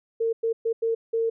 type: tone bursts at uneven times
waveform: sine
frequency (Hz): 455.1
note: A#4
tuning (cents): -42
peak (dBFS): -21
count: 5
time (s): 0.2-0.33 / 0.43-0.53 / 0.65-0.73 / 0.82-0.95 / 1.13-1.3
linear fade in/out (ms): 10
effects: none